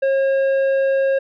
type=tone with tanh clipping; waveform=triangle; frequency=541 Hz; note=C#5; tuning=42 cents flat; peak=-16 dBFS; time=0.02-1.19 s; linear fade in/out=10 ms; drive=12 dB; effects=none